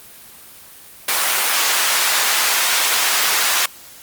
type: high-pass noise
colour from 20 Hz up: pink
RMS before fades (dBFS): -17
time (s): 1.08-3.66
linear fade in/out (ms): 5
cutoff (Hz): 1100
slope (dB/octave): 12
effects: white hiss -41 dBFS RMS until 4.02 s + Opus 32 kbps